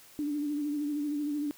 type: tone with vibrato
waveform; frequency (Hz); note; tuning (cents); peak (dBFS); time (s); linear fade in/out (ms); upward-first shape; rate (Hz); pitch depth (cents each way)
sine; 293.7; D4; 0; -29; 0.19-1.51; 0; sine; 13; 43
effects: white hiss -55 dBFS RMS until 1.57 s